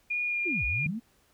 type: tone with vibrato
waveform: sine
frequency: 2424 Hz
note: D#7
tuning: 46 cents flat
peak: -27 dBFS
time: 0.1-0.87 s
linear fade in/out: 10 ms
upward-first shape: sine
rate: 2.2 Hz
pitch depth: 12 cents each way
type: linear two-way sweep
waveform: sine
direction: down then up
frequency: 393.2 to 52.1 to 241.7 Hz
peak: -31 dBFS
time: 0.45-1 s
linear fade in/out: 20 ms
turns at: 0.65 s
type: tone with exponential decay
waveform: sine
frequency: 162 Hz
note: E3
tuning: 30 cents flat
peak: -21 dBFS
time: 0.86-0.98 s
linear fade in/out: 5 ms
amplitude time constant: 24 ms
effects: pink hiss -66 dBFS RMS until 1.33 s

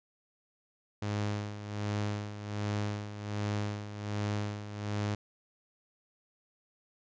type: tone with tremolo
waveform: sawtooth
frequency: 103.83 Hz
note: G#2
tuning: in tune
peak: -26 dBFS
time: 1.02-5.15 s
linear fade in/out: 5 ms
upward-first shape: sine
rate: 1.3 Hz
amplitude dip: 70%
effects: resampled to 16000 Hz

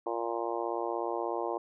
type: harmonic tone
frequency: 116.54 Hz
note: A#2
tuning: in tune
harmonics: 3 / 4 / 5 / 6 / 7 / 8 / 9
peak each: -36 / -37 / -38 / -39 / -39 / -40 / -41 dBFS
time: 0.06-1.58 s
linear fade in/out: 5 ms
effects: none

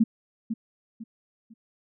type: tone with echo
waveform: sine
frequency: 225 Hz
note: A3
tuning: 39 cents sharp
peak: -15 dBFS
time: 0-0.04 s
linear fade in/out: 10 ms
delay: 500 ms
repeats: 3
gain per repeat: -10 dB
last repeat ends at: 1.54 s
effects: none

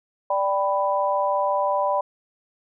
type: chord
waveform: sine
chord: G major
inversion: second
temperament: equal with one note detuned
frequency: 587.3 / 784 / 990.6 Hz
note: D5 / G5 / B5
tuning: 0 / 0 / +5 cents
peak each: -23 / -26 / -23 dBFS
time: 0.3-2.01 s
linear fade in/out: 5 ms
effects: none

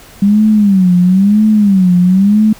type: tone with vibrato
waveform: sine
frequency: 196 Hz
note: G3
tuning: in tune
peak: -5 dBFS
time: 0.22-2.53 s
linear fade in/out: 5 ms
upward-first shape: sine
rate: 1 Hz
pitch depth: 170 cents each way
effects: pink hiss -38 dBFS RMS until 2.59 s

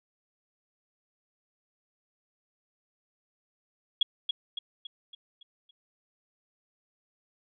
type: tone with echo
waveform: sine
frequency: 3322 Hz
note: G#7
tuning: in tune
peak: -19 dBFS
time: 4.01-4.03 s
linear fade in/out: 5 ms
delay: 280 ms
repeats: 6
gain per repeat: -6 dB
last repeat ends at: 5.71 s
effects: none

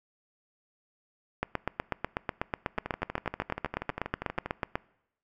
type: two click trains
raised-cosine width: 0.5 ms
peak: -18 / -13 dBFS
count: 22 / 28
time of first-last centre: 2.78-4.46 / 1.43-4.755 s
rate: 12.5 / 8.12 Hz
effects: noise-tail reverb RT60 0.8 s tail -23 dB re dry

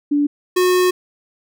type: tone pair in turn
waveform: sine / square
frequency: 290 / 364 Hz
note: D4 / F#4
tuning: -22 / -28 cents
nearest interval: major third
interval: 394 cents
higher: second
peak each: -13 dBFS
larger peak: neither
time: 0.11-0.27 / 0.56-0.91 s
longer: second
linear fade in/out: 10 ms
effects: none

